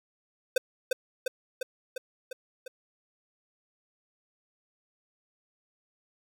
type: tone with echo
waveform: square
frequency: 512 Hz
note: C5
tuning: 38 cents flat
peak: -21 dBFS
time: 0.56-0.58 s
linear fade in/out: 5 ms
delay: 350 ms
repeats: 6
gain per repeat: -3 dB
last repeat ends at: 2.68 s
effects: none